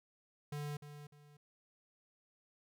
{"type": "tone with echo", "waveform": "square", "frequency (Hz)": 146.83, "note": "D3", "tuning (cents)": 0, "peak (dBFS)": -40, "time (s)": [0.52, 0.77], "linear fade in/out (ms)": 5, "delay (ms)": 300, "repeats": 2, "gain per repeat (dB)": -10, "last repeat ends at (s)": 1.37, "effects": []}